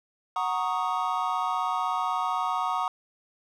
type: chord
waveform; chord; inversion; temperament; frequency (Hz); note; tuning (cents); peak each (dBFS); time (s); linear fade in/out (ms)
triangle; D# minor seventh; first; equal; 740 / 932.3 / 1108.7 / 1244.5; F#5 / A#5 / C#6 / D#6; 0 / 0 / 0 / 0; -29; 0.36-2.88; 2
effects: none